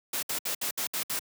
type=noise bursts; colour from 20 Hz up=white; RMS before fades=-31 dBFS; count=7; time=0.13-1.193 s; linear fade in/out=5 ms; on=97 ms; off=64 ms; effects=high-pass 150 Hz 12 dB/octave